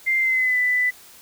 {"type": "tone with pitch glide", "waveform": "sine", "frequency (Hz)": [2093, 1991.6], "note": ["C7", "B6"], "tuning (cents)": [0, 14], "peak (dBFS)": -17, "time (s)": [0.06, 0.91], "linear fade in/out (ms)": 20, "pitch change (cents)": -86, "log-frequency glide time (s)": [0.19, 0.58], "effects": ["white hiss -47 dBFS RMS until 1.21 s"]}